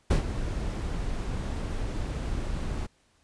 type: noise with ADSR envelope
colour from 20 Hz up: brown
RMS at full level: -19 dBFS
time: 0.1-2.87 s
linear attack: 11 ms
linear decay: 110 ms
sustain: -12 dB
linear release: 14 ms
effects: pink hiss -66 dBFS RMS until 3.23 s + resampled to 22050 Hz